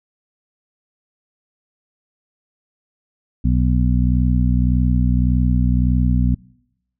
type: harmonic tone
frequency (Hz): 61.74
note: B1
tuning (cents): 0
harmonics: 1 / 2 / 3 / 4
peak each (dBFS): -16 / -19 / -21 / -22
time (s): 3.44-6.35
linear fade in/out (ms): 10
effects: noise-tail reverb RT60 0.9 s tail -26 dB re dry